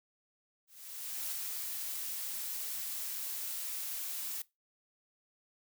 blue noise with ADSR envelope, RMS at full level -37 dBFS, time 0.67-4.42 s, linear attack 650 ms, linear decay 12 ms, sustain -2 dB, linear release 4 ms, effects noise-tail reverb RT60 0.2 s tail -20 dB re dry

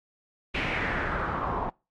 pink noise with low-pass filter sweep, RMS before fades -30 dBFS, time 0.54-1.7 s, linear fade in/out 10 ms, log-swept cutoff 2600 to 870 Hz, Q 3.8, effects noise-tail reverb RT60 0.3 s tail -26 dB re dry + AAC 32 kbps

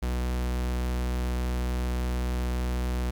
45% pulse tone, 61.74 Hz, B1, in tune, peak -26 dBFS, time 0.02-3.11 s, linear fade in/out 10 ms, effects 10-bit

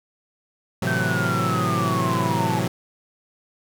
sawtooth chord, F# half-diminished seventh, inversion first, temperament equal, 110 / 130.81 / 164.81 / 185 Hz, A2 / C3 / E3 / F#3, 0 / 0 / 0 / 0 cents, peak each -23 dBFS, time 0.82-2.68 s, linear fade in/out 5 ms
sine linear sweep, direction down, 1563 to 852 Hz, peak -24 dBFS, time 0.87-2.59 s, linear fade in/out 2 ms
effects none

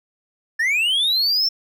triangle linear sweep, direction up, 1736 to 5450 Hz, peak -15 dBFS, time 0.59-1.49 s, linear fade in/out 10 ms, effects none

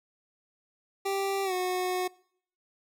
25% pulse tone with pitch glide, 392 to 365.7 Hz, G4 to F#4, 0 to -20 cents, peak -24 dBFS, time 1.05-2.08 s, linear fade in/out 10 ms, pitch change -120 cents, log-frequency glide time 1.44-1.53 s, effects noise-tail reverb RT60 0.6 s tail -23 dB re dry

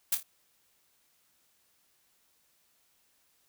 blue noise with echo, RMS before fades -26 dBFS, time 0.12-0.15 s, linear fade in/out 5 ms, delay 27 ms, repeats 3, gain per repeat -8 dB, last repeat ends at 0.231 s, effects white hiss -70 dBFS RMS until 3.48 s

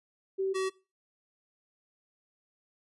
sine / square tone pair in turn, 384.6 / 379.7 Hz, G4 / F#4, -33 / +45 cents, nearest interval unison, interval 22 cents, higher first, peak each -27 / -29 dBFS, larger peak first, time 0.38-0.54 / 0.54-0.7 s, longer neither, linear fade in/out 20 ms, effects noise-tail reverb RT60 0.3 s tail -21 dB re dry + resampled to 24000 Hz

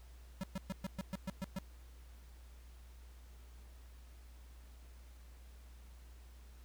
square tone bursts, 190.6 Hz, G3, 48 cents flat, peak -38 dBFS, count 9, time 0.41-1.586 s, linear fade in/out 0 ms, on 24 ms, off 120 ms, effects added 60 Hz sine -53 dBFS peak until 6.64 s + pink hiss -66 dBFS RMS until 6.64 s

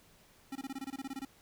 square tone bursts, 270 Hz, C#4, 45 cents flat, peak -38 dBFS, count 13, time 0.52-1.251 s, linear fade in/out 5 ms, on 35 ms, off 23 ms, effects pink hiss -63 dBFS RMS until 1.41 s

